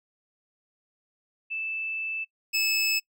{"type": "tone pair in turn", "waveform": ["sine", "25% pulse"], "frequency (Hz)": [2637, 2605], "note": ["E7", "E7"], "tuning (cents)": [0, -21], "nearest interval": "unison", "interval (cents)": 21, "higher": "first", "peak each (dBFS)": [-29, -19], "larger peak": "second", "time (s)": [[1.5, 2.25], [2.53, 3]], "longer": "first", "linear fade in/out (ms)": 20, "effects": ["noise-tail reverb RT60 0.1 s tail -22 dB re dry"]}